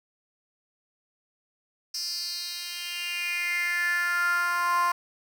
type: tone with high-pass filter sweep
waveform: 10% pulse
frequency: 349.7 Hz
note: F4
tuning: 2 cents sharp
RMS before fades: -28 dBFS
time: 1.94-4.92 s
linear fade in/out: 5 ms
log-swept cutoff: 5300 to 970 Hz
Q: 5.8
effects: none